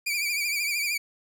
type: tone with vibrato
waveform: sawtooth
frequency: 2349 Hz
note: D7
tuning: in tune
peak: -22 dBFS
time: 0.06-0.98 s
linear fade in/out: 10 ms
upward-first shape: triangle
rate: 13 Hz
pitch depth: 84 cents each way
effects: none